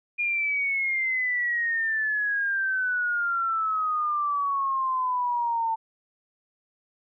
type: exponential sweep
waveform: sine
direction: down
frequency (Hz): 2430 to 894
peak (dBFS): -23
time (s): 0.18-5.76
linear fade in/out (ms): 20
effects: none